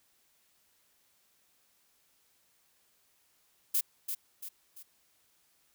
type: noise with echo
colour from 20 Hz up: violet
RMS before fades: -28 dBFS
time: 3.74-3.81 s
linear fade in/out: 10 ms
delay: 340 ms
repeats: 3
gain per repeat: -7 dB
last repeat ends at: 4.83 s
effects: white hiss -70 dBFS RMS until 5.74 s